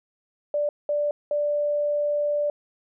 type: tone bursts at uneven times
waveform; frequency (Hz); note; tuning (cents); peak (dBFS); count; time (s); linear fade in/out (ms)
sine; 587.3; D5; 0; -21; 3; 0.54-0.69 / 0.89-1.11 / 1.31-2.5; 2
effects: none